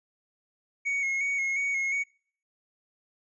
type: tone with vibrato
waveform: triangle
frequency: 2200 Hz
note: C#7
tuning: 14 cents flat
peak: -24 dBFS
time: 0.85-2.04 s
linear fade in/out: 20 ms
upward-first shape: square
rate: 2.8 Hz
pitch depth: 28 cents each way
effects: noise-tail reverb RT60 0.5 s tail -25 dB re dry + resampled to 22050 Hz